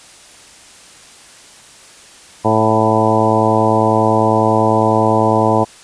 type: harmonic tone with a mistuned harmonic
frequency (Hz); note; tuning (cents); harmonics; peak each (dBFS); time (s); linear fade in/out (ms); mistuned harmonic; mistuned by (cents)
110; A2; 0; 1 / 2 / 3 / 4 / 5 / 6 / 7 / 8 / 9; -19 / -19 / -19 / -19 / -19 / -19 / -19 / -19 / -19; 2.44-5.65; 20; 7; -18
effects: white hiss -41 dBFS RMS until 5.83 s + resampled to 22050 Hz